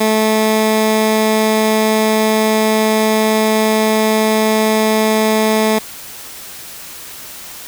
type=tone; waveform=15% pulse; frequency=217.8 Hz; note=A3; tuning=17 cents flat; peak=-5 dBFS; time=0-5.79 s; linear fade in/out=10 ms; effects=white hiss -32 dBFS RMS until 7.67 s